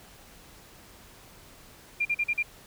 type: tone bursts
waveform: sine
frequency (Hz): 2394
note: D7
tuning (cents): +33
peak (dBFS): -23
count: 5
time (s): 2-2.429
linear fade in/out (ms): 10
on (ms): 53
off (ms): 41
effects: pink hiss -52 dBFS RMS until 2.66 s